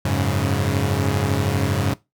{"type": "chord", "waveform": "sawtooth", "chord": "F# suspended second", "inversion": "none", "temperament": "equal with one note detuned", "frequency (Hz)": [91.23, 103.83, 138.59], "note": ["F#2", "G#2", "C#3"], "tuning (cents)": [-24, 0, 0], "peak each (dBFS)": -19, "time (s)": [0.05, 1.94], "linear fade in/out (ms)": 5, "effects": ["noise-tail reverb RT60 0.2 s tail -19 dB re dry"]}